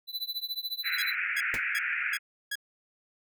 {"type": "tone with tremolo", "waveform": "square", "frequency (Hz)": 3992, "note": "B7", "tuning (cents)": 18, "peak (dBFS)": -29, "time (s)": [0.07, 1.15], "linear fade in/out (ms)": 50, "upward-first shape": "triangle", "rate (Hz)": 14, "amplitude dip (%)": 100}
{"type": "band-pass noise", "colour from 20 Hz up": "white", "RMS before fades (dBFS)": -31, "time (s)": [0.83, 2.19], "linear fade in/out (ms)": 50, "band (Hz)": [1400, 2500], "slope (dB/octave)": 96}
{"type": "tone bursts", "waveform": "sawtooth", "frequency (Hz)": 1661.2, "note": "G#6", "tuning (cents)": 0, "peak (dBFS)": -27, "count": 5, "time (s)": [0.98, 2.555], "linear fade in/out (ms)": 5, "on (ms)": 43, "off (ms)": 340}
{"type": "noise with exponential decay", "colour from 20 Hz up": "pink", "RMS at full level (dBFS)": -32, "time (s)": [1.54, 1.62], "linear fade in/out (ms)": 0, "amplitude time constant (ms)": 17}
{"effects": []}